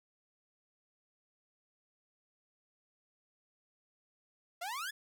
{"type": "exponential sweep", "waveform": "sawtooth", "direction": "up", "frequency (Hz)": [660, 1766], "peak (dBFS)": -34, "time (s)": [4.61, 4.91], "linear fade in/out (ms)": 10, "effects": []}